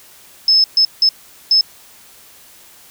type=tone bursts at uneven times; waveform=sine; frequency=5220 Hz; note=E8; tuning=18 cents flat; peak=-8 dBFS; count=4; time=0.48-0.64 / 0.77-0.85 / 1.02-1.09 / 1.51-1.61 s; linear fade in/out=2 ms; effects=white hiss -44 dBFS RMS until 2.9 s